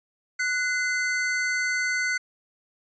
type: tone pair together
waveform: square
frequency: 1480 / 2060 Hz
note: F#6 / C7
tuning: 0 / -28 cents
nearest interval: tritone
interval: 572 cents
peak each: -27 dBFS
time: 0.39-2.18 s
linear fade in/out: 10 ms
effects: resampled to 16000 Hz